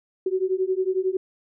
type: beating tone pair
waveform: sine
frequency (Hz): 370 / 381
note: F#4 / G4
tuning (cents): 0 / -49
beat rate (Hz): 11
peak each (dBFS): -24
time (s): 0.26-1.17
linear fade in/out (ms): 5
effects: none